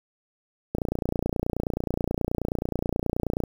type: click train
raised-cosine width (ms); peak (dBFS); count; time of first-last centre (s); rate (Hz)
2; -12; 80; 0.75-3.437; 29.4
effects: 7-bit